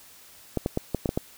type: clicks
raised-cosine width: 2 ms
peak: -11 dBFS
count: 7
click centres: 0.573 / 0.661 / 0.774 / 0.947 / 1.058 / 1.091 / 1.175 s
effects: white hiss -51 dBFS RMS until 1.37 s